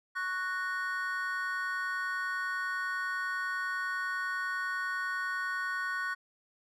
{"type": "chord", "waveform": "triangle", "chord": "F# major", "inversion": "second", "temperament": "just", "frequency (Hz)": [1110, 1480, 1850], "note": ["C#6", "F#6", "A#6"], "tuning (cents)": [2, 0, -14], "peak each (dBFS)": [-36, -32, -36], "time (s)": [0.15, 6.15], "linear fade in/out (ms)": 20, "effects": []}